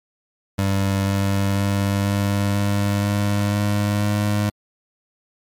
25% pulse tone with pitch steps, 98 / 98.8 / 99.6 / 100.41 / 101.22 / 102.04 / 102.87 / 103.71 Hz, G2 / G2 / G2 / G2 / G#2 / G#2 / G#2 / G#2, 0 / +14 / +28 / +42 / -44 / -30 / -16 / -2 cents, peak -14 dBFS, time 0.58-4.5 s, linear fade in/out 10 ms, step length 490 ms, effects MP3 96 kbps

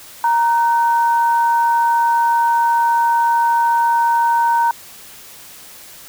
sine tone pair together, 933.7 / 1515 Hz, A#5 / F#6, +3 / +40 cents, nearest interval minor sixth, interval 837 cents, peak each -12 / -24 dBFS, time 0.24-4.71 s, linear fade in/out 2 ms, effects white hiss -39 dBFS RMS until 6.08 s

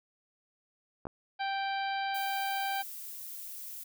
clicks, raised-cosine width 1 ms, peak -25 dBFS, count 2, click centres 1.054 / 1.069 s
harmonic tone, 784 Hz, G5, in tune, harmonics 1 / 2 / 3 / 4 / 5 / 6, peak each -32 / -38 / -42 / -44 / -46 / -48 dBFS, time 1.39-2.83 s, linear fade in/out 20 ms
violet noise, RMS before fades -43 dBFS, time 2.14-3.84 s, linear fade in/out 10 ms
effects none

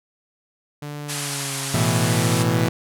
sawtooth tone with pitch glide, 146.83 to 137 Hz, D3 to C#3, 0 to -20 cents, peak -26 dBFS, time 0.82-1.83 s, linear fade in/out 5 ms, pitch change -120 cents, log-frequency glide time 1.06-1.56 s
white band-pass noise, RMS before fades -29 dBFS, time 1.08-2.44 s, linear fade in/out 20 ms, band 710 to 11000 Hz, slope 48 dB/octave
sawtooth chord, A suspended second, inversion none, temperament equal, 110 / 123.47 / 164.81 Hz, A2 / B2 / E3, 0 / 0 / 0 cents, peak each -18 dBFS, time 1.74-2.69 s, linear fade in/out 5 ms
effects none

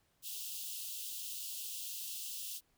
white high-pass noise, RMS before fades -43 dBFS, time 0.22-2.61 s, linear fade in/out 50 ms, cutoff 2700 Hz, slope 96 dB/octave, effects pink hiss -75 dBFS RMS until 2.77 s

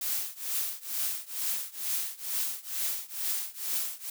blue noise with tremolo, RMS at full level -29 dBFS, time 0.01-4.1 s, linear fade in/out 5 ms, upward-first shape triangle, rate 2.2 Hz, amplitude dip 95%, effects none

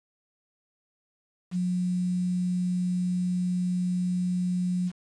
sine tone with quantisation, 180.1 Hz, F#3, 46 cents flat, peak -24 dBFS, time 1.51-4.92 s, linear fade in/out 50 ms, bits 8, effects resampled to 22050 Hz

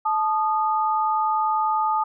sine tone pair together, 870 / 1230.4 Hz, A5 / D#6, -20 / -20 cents, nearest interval tritone, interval 600 cents, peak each -21 / -23 dBFS, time 0.05-2.04 s, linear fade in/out 10 ms, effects none

